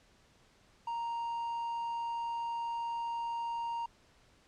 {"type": "tone", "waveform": "triangle", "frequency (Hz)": 932.3, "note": "A#5", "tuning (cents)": 0, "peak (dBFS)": -32, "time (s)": [0.87, 3.86], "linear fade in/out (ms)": 5, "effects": ["pink hiss -65 dBFS RMS until 4.47 s", "low-pass 7000 Hz 12 dB/octave"]}